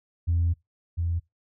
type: tone pair in turn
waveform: sine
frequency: 84.9 / 84.9 Hz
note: F2 / F2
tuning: -48 / -48 cents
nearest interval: unison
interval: 0 cents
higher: neither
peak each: -19 / -23 dBFS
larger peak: first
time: 0.27-0.54 / 0.97-1.2 s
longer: first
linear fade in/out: 20 ms
effects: noise-tail reverb RT60 0.2 s tail -24 dB re dry + tanh soft clip ceiling -17 dBFS